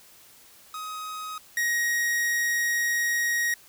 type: tone pair in turn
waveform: 45% pulse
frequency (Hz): 1261 / 1885.6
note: D#6 / A#6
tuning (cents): +23 / +19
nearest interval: perfect fifth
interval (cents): 696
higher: second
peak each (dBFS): -33 / -23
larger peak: second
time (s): 0.74-1.38 / 1.57-3.54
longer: second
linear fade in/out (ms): 2
effects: white hiss -53 dBFS RMS until 3.68 s